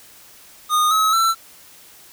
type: tone with pitch steps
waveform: square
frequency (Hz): 1230 / 1283 / 1338.2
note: D#6 / E6 / E6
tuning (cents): -20 / -47 / +26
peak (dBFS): -15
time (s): 0.69-1.35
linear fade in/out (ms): 50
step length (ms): 220
effects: white hiss -46 dBFS RMS until 2.12 s